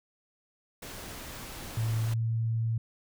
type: noise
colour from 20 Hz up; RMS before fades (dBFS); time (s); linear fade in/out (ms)
pink; -42; 0.82-2.14; 5
type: tone with pitch glide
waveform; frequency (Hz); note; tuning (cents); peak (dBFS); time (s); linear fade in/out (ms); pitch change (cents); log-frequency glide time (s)
sine; 112.2 to 113.63; A2 to A#2; +34 to -44; -26; 1.77-2.78; 5; +22; 2-2.12
effects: none